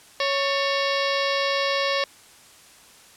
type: harmonic tone with a mistuned harmonic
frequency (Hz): 554.4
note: C#5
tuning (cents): 0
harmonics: 1 / 2 / 3 / 4 / 5 / 6 / 7 / 8 / 9 / 10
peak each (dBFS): -25 / -28 / -30 / -31 / -32 / -33 / -33 / -34 / -35 / -35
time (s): 0.2-2.04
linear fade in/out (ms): 2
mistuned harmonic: 3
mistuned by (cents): +120
effects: white hiss -50 dBFS RMS until 3.16 s + low-pass 10000 Hz 12 dB/octave